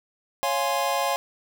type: chord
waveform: square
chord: Db major seventh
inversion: none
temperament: equal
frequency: 554.4 / 698.5 / 830.6 / 1046.5 Hz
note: Db5 / F5 / Ab5 / C6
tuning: 0 / 0 / 0 / 0 cents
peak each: -29 dBFS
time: 0.43-1.16 s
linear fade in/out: 0 ms
effects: none